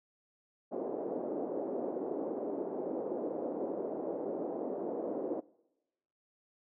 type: band-pass noise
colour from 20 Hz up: pink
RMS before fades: -37 dBFS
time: 0.71-5.41 s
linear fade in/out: 20 ms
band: 300 to 600 Hz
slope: 24 dB/octave
effects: noise-tail reverb RT60 1.0 s tail -24 dB re dry